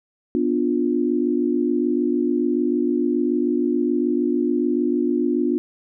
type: chord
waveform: sine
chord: B diminished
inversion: none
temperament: equal with one note detuned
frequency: 246.9 / 293.7 / 352.3 Hz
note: B3 / D4 / F4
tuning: 0 / 0 / +15 cents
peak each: -22 dBFS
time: 0.35-5.58 s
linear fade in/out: 0 ms
effects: none